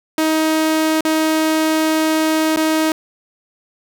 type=tone with dropouts; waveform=sawtooth; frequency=315.4 Hz; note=D#4; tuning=24 cents sharp; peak=-10 dBFS; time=0.18-2.92 s; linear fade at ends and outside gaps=2 ms; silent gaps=1.008-1.05 / 2.562-2.571 s; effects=none